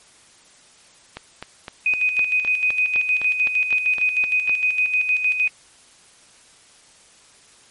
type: click train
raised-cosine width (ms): 0.3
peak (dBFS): -15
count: 14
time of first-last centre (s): 1.17-4.495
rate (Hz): 3.91
type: tone with tremolo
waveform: sine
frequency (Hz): 2500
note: D#7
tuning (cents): +8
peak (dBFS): -15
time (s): 1.86-5.48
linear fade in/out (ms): 2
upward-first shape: square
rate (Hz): 6.5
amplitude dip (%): 55
effects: white hiss -51 dBFS RMS until 7.7 s + MP3 48 kbps